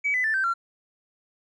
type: tone with pitch steps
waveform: triangle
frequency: 2277 / 2005 / 1766 / 1555.2 / 1369.6 Hz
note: C#7 / B6 / A6 / G6 / F6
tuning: +46 / +26 / +6 / -14 / -34 cents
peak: -18 dBFS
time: 0.04-0.54 s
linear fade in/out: 20 ms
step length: 100 ms
effects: tanh soft clip ceiling -19 dBFS + resampled to 22050 Hz